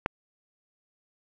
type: click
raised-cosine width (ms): 0.5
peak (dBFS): -10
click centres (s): 0.061
effects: none